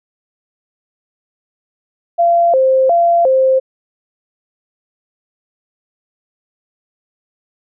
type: tone with vibrato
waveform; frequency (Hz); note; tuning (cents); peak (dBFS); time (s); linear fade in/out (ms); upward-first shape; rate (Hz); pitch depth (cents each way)
sine; 600; D5; +37; -8; 2.18-3.6; 20; square; 1.4; 230
effects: none